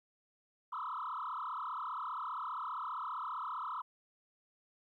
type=tone with frequency modulation; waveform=sine; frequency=1152 Hz; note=D6; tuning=34 cents flat; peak=-36 dBFS; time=0.72-3.82 s; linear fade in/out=10 ms; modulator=35.1 Hz; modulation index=5.2; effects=tanh soft clip ceiling -33 dBFS + 13-bit